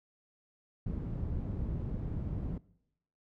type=low-pass noise; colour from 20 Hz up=white; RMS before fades=-36 dBFS; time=0.86-2.58 s; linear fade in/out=5 ms; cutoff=130 Hz; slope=12 dB/octave; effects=noise-tail reverb RT60 0.8 s tail -22 dB re dry